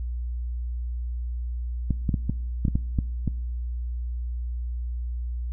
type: clicks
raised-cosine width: 5 ms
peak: -11 dBFS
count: 9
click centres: 1.907 / 2.092 / 2.142 / 2.296 / 2.652 / 2.682 / 2.755 / 2.988 / 3.277 s
effects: noise-tail reverb RT60 1.0 s tail -22 dB re dry + added 60 Hz sine -27 dBFS peak until 5.52 s